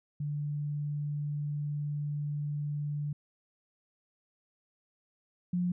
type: tone pair in turn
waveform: sine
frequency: 146.83 / 177.66 Hz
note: D3 / F3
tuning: 0 / +30 cents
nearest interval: minor third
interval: 330 cents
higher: second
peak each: -31 / -27 dBFS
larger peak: second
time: 0.2-3.13 / 5.53-5.72 s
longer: first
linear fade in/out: 5 ms
effects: none